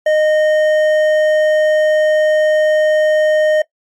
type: tone with hard clipping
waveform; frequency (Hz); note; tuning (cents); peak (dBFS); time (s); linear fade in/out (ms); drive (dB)
triangle; 616; D#5; -17; -11; 0.06-3.62; 5; 11
effects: noise-tail reverb RT60 0.1 s tail -20 dB re dry + MP3 64 kbps